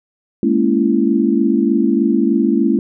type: chord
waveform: sine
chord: A# half-diminished seventh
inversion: third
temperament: just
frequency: 209.8 / 233.1 / 279.7 / 335.6 Hz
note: G#3 / A#3 / C#4 / E4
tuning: +18 / 0 / +16 / +31 cents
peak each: -17 dBFS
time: 0.43-2.79 s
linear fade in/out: 2 ms
effects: none